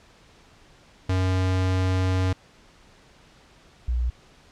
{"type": "tone pair in turn", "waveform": ["square", "sine"], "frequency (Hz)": [93, 60.41], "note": ["F#2", "B1"], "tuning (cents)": [9, -38], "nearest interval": "perfect fifth", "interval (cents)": 747, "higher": "first", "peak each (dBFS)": -21, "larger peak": "neither", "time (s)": [[1.09, 2.33], [3.88, 4.1]], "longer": "first", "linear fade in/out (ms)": 5, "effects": ["pink hiss -54 dBFS RMS until 4.51 s", "low-pass 6000 Hz 12 dB/octave"]}